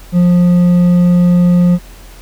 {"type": "tone with hard clipping", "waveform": "triangle", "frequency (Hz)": 176.6, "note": "F3", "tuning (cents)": 20, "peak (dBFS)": -7, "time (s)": [0.12, 1.79], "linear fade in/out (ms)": 50, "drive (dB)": 7, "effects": ["added 42 Hz sine -33 dBFS peak until 2.21 s", "pink hiss -40 dBFS RMS until 2.21 s"]}